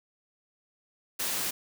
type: high-pass noise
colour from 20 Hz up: white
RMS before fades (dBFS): -31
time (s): 1.19-1.51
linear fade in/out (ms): 10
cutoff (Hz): 130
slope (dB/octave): 12
effects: none